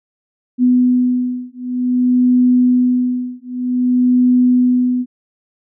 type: beating tone pair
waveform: sine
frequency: 249 / 249.53 Hz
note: B3 / B3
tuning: +14 / +18 cents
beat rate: 0.53 Hz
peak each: -14 dBFS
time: 0.58-5.06 s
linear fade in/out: 50 ms
effects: none